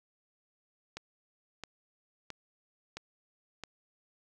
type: click train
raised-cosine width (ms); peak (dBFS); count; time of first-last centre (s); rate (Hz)
0.2; -23; 5; 0.97-3.637; 1.5
effects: none